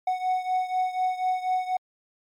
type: beating tone pair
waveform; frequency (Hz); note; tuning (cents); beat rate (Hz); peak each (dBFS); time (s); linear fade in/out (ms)
triangle; 739 / 743.1; F#5 / F#5; -2 / +7; 4.1; -23 / -27; 0.07-1.77; 5
effects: MP3 96 kbps